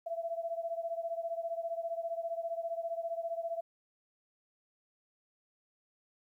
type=beating tone pair; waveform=sine; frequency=665 / 680 Hz; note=E5 / F5; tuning=+15 / -46 cents; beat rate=15 Hz; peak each=-36 / -39 dBFS; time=0.06-3.61 s; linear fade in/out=10 ms; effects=12-bit